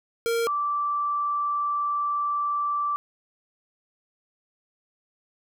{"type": "tone pair in turn", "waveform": ["square", "sine"], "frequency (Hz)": [463.2, 1167.2], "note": ["A#4", "D6"], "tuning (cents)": [-11, -11], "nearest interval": "octave + major third", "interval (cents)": 1600, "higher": "second", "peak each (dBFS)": -23, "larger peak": "neither", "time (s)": [[0.26, 0.47], [0.47, 2.96]], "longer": "second", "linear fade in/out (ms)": 0, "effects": []}